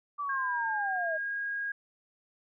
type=linear sweep; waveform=sine; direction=down; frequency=1174.7 to 616 Hz; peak=-31 dBFS; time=0.18-1.18 s; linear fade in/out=20 ms
type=tone with pitch glide; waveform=sine; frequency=1611 to 1634.4 Hz; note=G6 to G#6; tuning=+47 to -28 cents; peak=-31 dBFS; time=0.29-1.72 s; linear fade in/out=5 ms; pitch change=+25 cents; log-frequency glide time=0.73-1.37 s
effects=none